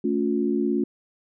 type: tone cluster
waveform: sine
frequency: 220.5 / 279.8 / 356.6 Hz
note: A3 / C#4 / F4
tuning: +4 / +16 / +36 cents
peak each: -25 dBFS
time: 0.04-0.84 s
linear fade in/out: 5 ms
effects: none